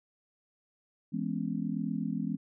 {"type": "chord", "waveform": "sine", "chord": "C# minor seventh", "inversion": "first", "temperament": "just", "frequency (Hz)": [166.31, 207.9, 249.5, 277.2], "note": ["E3", "G#3", "B3", "C#4"], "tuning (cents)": [16, 2, 18, 0], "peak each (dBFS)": [-36, -34, -36, -38], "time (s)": [1.12, 2.37], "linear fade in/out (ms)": 20, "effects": []}